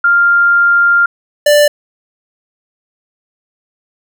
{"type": "tone pair in turn", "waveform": ["sine", "square"], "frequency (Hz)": [1397, 589.1], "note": ["F6", "D5"], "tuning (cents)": [0, 5], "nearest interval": "octave + minor third", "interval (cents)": 1495, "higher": "first", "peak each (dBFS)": -6, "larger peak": "neither", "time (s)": [[0.04, 1.06], [1.46, 1.68]], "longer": "first", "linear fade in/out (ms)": 5, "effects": []}